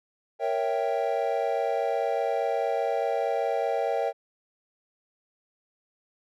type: chord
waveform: triangle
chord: A# diminished seventh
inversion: none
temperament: equal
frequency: 466.2 / 554.4 / 659.3 / 784 Hz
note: A#4 / C#5 / E5 / G5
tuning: 0 / 0 / 0 / 0 cents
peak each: -28 dBFS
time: 0.39-4.13 s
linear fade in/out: 50 ms
effects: none